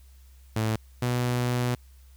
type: tone pair in turn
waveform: sawtooth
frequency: 110 / 123.01 Hz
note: A2 / B2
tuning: 0 / -6 cents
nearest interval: major second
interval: 194 cents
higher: second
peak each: -20 dBFS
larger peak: neither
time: 0.56-0.76 / 1.02-1.75 s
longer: second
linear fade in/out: 5 ms
effects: added 65 Hz sine -49 dBFS peak until 2.16 s + white hiss -63 dBFS RMS until 2.16 s